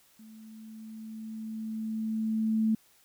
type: tone with level ramp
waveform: sine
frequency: 220 Hz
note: A3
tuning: in tune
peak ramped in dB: -48 to -22 dBFS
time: 0.19-2.75 s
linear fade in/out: 5 ms
effects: white hiss -63 dBFS RMS until 3.04 s